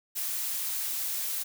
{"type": "noise", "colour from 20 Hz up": "blue", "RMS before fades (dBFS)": -32, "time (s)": [0.15, 1.44], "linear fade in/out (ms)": 20, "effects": []}